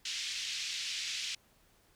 pink band-pass noise, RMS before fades -38 dBFS, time 0.05-1.35 s, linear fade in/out 5 ms, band 2500 to 6200 Hz, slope 24 dB/octave, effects pink hiss -67 dBFS RMS until 1.95 s

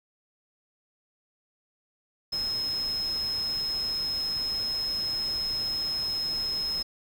sine tone in noise, 5150 Hz, E8, 41 cents flat, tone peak -27 dBFS, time 2.32-6.83 s, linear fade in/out 10 ms, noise pink, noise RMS -43 dBFS, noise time 2.32-6.83 s, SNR +13 dB, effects none

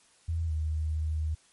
sine tone with pitch glide, 82.41 to 77.96 Hz, E2 to D#2, 0 to +4 cents, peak -27 dBFS, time 0.28-1.35 s, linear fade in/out 10 ms, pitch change -96 cents, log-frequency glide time 0.46-0.52 s, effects white hiss -62 dBFS RMS until 1.52 s + MP3 48 kbps

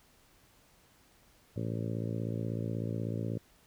harmonic tone, 56.3 Hz, A1, 40 cents sharp, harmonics 2 / 3 / 4 / 5 / 6 / 7 / 8 / 9 / 10, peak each -35 / -39 / -41 / -43 / -45 / -46 / -47 / -48 / -49 dBFS, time 1.56-3.38 s, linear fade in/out 5 ms, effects pink hiss -64 dBFS RMS until 3.66 s

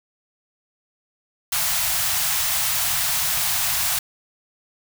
white band-stop noise, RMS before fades -22 dBFS, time 1.52-3.99 s, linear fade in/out 5 ms, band 170 to 630 Hz, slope 96 dB/octave, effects none

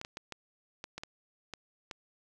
clicks, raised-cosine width 0.2 ms, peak -23 dBFS, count 9, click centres 0.014 / 0.049 / 0.171 / 0.323 / 0.841 / 0.98 / 1.035 / 1.537 / 1.912 s, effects none

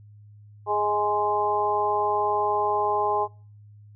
harmonic tone with a mistuned harmonic, 208.1 Hz, G#3, 4 cents sharp, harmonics 2 / 3 / 4 / 5, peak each -27 / -31 / -24 / -27 dBFS, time 0.66-3.28 s, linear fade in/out 50 ms, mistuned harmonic 3, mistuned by +15 cents, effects noise-tail reverb RT60 0.4 s tail -24 dB re dry + added 104 Hz sine -46 dBFS peak until 3.95 s

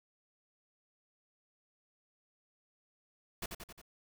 pink noise with echo, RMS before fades -39 dBFS, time 3.42-3.46 s, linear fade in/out 5 ms, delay 89 ms, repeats 4, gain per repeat -4 dB, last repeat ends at 3.816 s, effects none

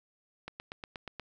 click train, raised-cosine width 0.3 ms, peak -24 dBFS, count 7, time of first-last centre 0.48-1.197 s, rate 8.37 Hz, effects none

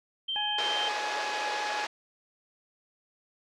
sine tone, 3136 Hz, G7, in tune, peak -29 dBFS, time 0.28-0.89 s, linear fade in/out 10 ms
harmonic tone, 840 Hz, G#5, 19 cents sharp, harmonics 1 / 2 / 3, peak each -33 / -38 / -43 dBFS, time 0.36-1.85 s, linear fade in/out 0 ms
pink band-pass noise, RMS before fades -35 dBFS, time 0.58-1.87 s, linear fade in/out 5 ms, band 430 to 5600 Hz, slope 24 dB/octave
effects none

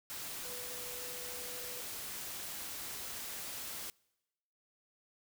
sine tone in noise, 493.9 Hz, B4, in tune, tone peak -50 dBFS, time 0.45-1.81 s, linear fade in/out 0 ms, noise white, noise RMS -43 dBFS, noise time 0.1-3.9 s, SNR -10 dB, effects noise-tail reverb RT60 1.0 s tail -26 dB re dry

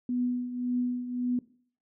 sine tone with tremolo, 246.9 Hz, B3, in tune, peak -24 dBFS, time 0.09-1.39 s, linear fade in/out 2 ms, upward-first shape triangle, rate 1.8 Hz, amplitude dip 70%, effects noise-tail reverb RT60 0.5 s tail -19 dB re dry

